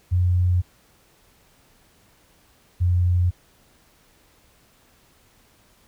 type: tone pair in turn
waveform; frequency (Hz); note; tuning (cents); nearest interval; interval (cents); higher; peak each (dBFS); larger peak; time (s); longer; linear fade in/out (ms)
sine; 89.6 / 88.83; F2 / F2; +45 / +30; unison; 15; first; -16; neither; 0.11-0.62 / 2.8-3.31; neither; 20
effects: pink hiss -58 dBFS RMS until 5.87 s